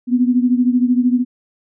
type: beating tone pair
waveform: sine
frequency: 244.7 / 257.7 Hz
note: B3 / C4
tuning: -16 / -26 cents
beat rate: 13 Hz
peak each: -13 / -17 dBFS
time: 0.07-1.25 s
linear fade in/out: 50 ms
effects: none